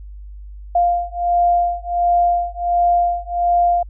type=beating tone pair; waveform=sine; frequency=698.5 / 699.9 Hz; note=F5 / F5; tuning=0 / +4 cents; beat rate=1.4 Hz; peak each=-17 dBFS; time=0.75-3.83 s; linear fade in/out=5 ms; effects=added 50 Hz sine -32 dBFS peak until 3.89 s